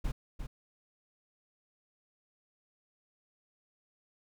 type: noise with echo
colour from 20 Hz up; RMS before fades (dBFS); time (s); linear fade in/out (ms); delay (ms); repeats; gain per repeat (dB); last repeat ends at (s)
brown; -32; 0.04-0.12; 10; 350; 1; -7; 0.47
effects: none